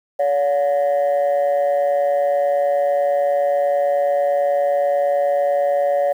sine tone pair together, 568.8 / 718 Hz, C#5 / F5, +45 / +48 cents, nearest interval major third, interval 403 cents, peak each -14 / -19 dBFS, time 0.19-6.13 s, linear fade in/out 10 ms, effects tanh soft clip ceiling -12 dBFS + 8-bit

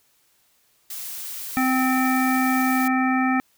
blue noise, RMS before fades -33 dBFS, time 0.9-2.88 s, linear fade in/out 5 ms
harmonic tone, 259.2 Hz, C4, 16 cents flat, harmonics 1 / 3 / 5 / 7 / 9, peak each -20 / -25 / -27 / -28 / -30 dBFS, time 1.57-3.4 s, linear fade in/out 0 ms
effects white hiss -63 dBFS RMS until 3.57 s

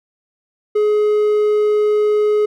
triangle tone, 421.3 Hz, G#4, 25 cents sharp, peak -10 dBFS, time 0.75-2.46 s, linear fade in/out 10 ms, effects none

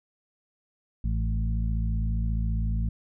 harmonic tone with a mistuned harmonic, 54.8 Hz, A1, 6 cents flat, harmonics 1 / 2 / 3 / 4, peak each -25 / -31 / -35 / -37 dBFS, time 1.04-2.89 s, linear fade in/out 5 ms, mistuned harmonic 3, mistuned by +16 cents, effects none

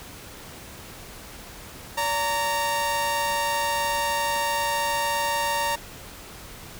sawtooth tone pair together, 573.5 / 923 Hz, D5 / A#5, -41 / -17 cents, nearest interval minor sixth, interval 824 cents, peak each -26 / -20 dBFS, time 1.97-5.76 s, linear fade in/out 10 ms, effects pink hiss -42 dBFS RMS until 6.79 s

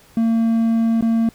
triangle tone with dropouts, 227.5 Hz, A#3, 42 cents flat, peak -12 dBFS, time 0.17-1.29 s, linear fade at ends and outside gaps 2 ms, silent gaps 1.01-1.024 s, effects pink hiss -50 dBFS RMS until 1.34 s

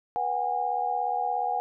sine tone cluster, 488.3 / 735 / 812 Hz, B4 / F#5 / G#5, -20 / -12 / -39 cents, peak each -36 / -28 / -28 dBFS, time 0.16-1.6 s, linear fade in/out 0 ms, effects none

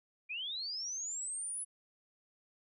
sine linear sweep, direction up, 2350 to 10270 Hz, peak -37 dBFS, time 0.29-1.65 s, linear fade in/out 20 ms, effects none

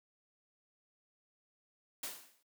white noise with exponential decay, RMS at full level -38 dBFS, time 2.03-2.43 s, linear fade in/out 5 ms, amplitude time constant 85 ms, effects noise-tail reverb RT60 0.1 s tail -22 dB re dry + high-pass 200 Hz 12 dB/octave

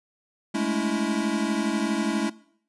square chord, A major seventh, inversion third, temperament equal with one note detuned, 207.7 / 220 / 284.5 / 329.6 Hz, G#3 / A3 / C#4 / E4, 0 / 0 / +45 / 0 cents, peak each -30 dBFS, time 0.54-2.3 s, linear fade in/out 10 ms, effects noise-tail reverb RT60 0.6 s tail -20 dB re dry + resampled to 24000 Hz

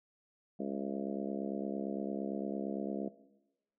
harmonic tone with a mistuned harmonic, 68.8 Hz, C#2, 12 cents flat, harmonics 3 / 4 / 5 / 6 / 7 / 8 / 9 / 10, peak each -39 / -41 / -43 / -45 / -46 / -47 / -48 / -49 dBFS, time 0.59-3.09 s, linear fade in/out 10 ms, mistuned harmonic 10, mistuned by -38 cents, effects noise-tail reverb RT60 1.0 s tail -17 dB re dry

